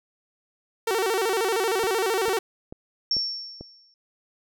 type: tone with vibrato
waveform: sawtooth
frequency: 415.3 Hz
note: G#4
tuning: in tune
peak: -18 dBFS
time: 0.87-2.39 s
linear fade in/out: 5 ms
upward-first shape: square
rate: 13 Hz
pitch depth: 160 cents each way
type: click train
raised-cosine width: 2 ms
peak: -24 dBFS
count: 5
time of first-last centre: 1.84-3.61 s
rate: 2.26 Hz
type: tone with exponential decay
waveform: sine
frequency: 5460 Hz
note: F8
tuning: 40 cents flat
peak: -19 dBFS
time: 3.11-3.94 s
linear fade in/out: 1 ms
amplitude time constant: 180 ms
effects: none